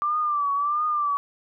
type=tone with vibrato; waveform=sine; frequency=1174.7 Hz; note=D6; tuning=in tune; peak=-21 dBFS; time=0.02-1.17 s; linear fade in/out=0 ms; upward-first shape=triangle; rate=1.5 Hz; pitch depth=86 cents each way; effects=none